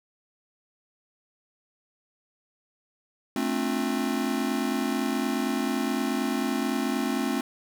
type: chord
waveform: square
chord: D minor seventh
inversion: second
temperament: just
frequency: 220.2 / 264.3 / 293.7 / 352.4 Hz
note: A3 / C4 / D4 / F4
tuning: +2 / +18 / 0 / +16 cents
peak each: -31 / -29 / -34 / -34 dBFS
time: 3.36-7.41 s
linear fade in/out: 2 ms
effects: none